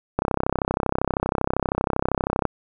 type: click train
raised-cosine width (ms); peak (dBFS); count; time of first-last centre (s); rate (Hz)
1; -6; 75; 0.19-2.453; 32.7
effects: none